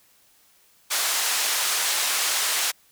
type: band-pass noise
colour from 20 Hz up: white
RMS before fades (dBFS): -24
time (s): 0.9-2.72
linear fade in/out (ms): 20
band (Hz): 720 to 9400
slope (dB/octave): 12
effects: white hiss -59 dBFS RMS until 2.91 s